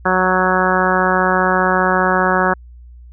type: harmonic tone with a mistuned harmonic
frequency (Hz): 185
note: F#3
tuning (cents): 0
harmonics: 1 / 2 / 3 / 4 / 5 / 6 / 7 / 8 / 9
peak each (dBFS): -21 / -21 / -21 / -21 / -21 / -21 / -21 / -21 / -21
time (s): 0.05-2.54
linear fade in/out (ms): 10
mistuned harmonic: 1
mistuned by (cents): -16
effects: added 60 Hz sine -36 dBFS peak until 3.12 s